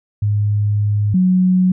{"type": "tone pair in turn", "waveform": "sine", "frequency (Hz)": [103.83, 184.1], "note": ["G#2", "F#3"], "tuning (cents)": [0, -8], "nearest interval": "minor seventh", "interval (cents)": 992, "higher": "second", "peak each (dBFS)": [-13, -10], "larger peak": "second", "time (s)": [[0.22, 1.14], [1.14, 1.72]], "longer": "first", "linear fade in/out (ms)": 5, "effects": []}